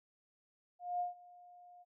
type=tone with ADSR envelope; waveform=sine; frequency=711 Hz; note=F5; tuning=31 cents sharp; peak=-32 dBFS; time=0.79-1.85 s; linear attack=210 ms; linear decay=140 ms; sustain=-23 dB; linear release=34 ms; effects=none